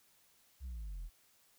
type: exponential sweep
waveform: sine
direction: down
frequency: 69.3 to 38.52 Hz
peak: -38 dBFS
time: 0.6-1.1 s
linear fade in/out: 50 ms
effects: tanh soft clip ceiling -40 dBFS + white hiss -69 dBFS RMS until 1.58 s